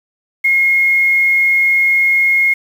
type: tone with quantisation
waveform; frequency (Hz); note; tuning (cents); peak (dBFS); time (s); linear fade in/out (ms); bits
sine; 2152; C7; +48; -9; 0.44-2.54; 10; 6
effects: none